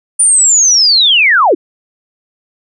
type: linear sweep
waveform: sine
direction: down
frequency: 9400 to 270 Hz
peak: -5 dBFS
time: 0.19-1.55 s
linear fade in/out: 10 ms
effects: none